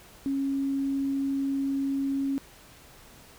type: tone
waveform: sine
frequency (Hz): 274.2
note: C#4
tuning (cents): -19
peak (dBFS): -25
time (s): 0.26-2.38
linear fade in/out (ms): 0
effects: pink hiss -52 dBFS RMS until 3.38 s